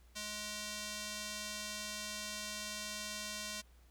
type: tone with band-pass filter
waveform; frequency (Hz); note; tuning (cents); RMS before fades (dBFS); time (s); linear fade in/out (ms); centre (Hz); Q
square; 210.3; G#3; +22; -43; 0.15-3.62; 20; 5800; 0.9
effects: added 60 Hz sine -60 dBFS peak until 3.9 s + pink hiss -70 dBFS RMS until 3.9 s